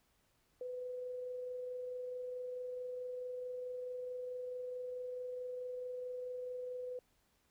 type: tone with amplitude modulation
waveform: sine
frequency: 500 Hz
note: B4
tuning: 21 cents sharp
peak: -39 dBFS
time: 0.61-6.99 s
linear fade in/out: 2 ms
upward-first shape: sine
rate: 24.6 Hz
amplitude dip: 25%
effects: pink hiss -75 dBFS RMS until 7.5 s